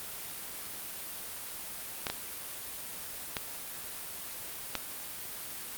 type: clicks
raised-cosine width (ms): 0.2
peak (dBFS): -13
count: 4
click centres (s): 2.068 / 2.1 / 3.368 / 4.753
effects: white hiss -41 dBFS RMS until 5.77 s + Opus 32 kbps